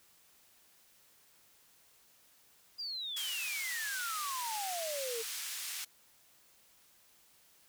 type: exponential sweep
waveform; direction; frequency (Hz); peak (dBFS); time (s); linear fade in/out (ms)
sine; down; 4905 to 440; -37; 2.78-5.23; 20
type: band-pass noise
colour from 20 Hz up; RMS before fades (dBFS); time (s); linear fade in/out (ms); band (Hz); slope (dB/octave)
white; -41; 3.16-5.85; 10; 1700 to 11000; 12
effects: white hiss -65 dBFS RMS until 7.68 s